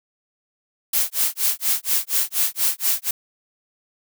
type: noise with tremolo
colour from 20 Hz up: blue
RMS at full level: -18 dBFS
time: 0.93-3.11 s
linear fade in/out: 5 ms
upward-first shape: sine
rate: 4.2 Hz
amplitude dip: 100%
effects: none